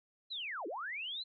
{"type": "linear two-way sweep", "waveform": "sine", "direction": "down then up", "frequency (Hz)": [4155, 293.7, 4155], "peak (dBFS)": -38, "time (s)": [0.3, 1.24], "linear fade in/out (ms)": 20, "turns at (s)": 0.67, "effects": []}